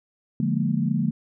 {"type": "chord", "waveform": "sine", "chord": "Bb dominant seventh", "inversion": "first", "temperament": "just", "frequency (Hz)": [145.68, 174.81, 209.8, 233.1], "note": ["D3", "F3", "Ab3", "Bb3"], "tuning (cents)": [-14, 2, 18, 0], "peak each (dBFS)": -26, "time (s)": [0.4, 1.11], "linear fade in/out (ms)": 2, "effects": []}